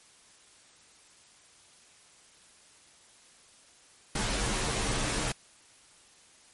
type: noise with comb filter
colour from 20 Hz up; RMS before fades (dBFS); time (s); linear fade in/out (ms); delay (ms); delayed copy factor
pink; -30; 4.15-5.32; 5; 12; -0.8
effects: white hiss -58 dBFS RMS until 6.53 s + MP3 48 kbps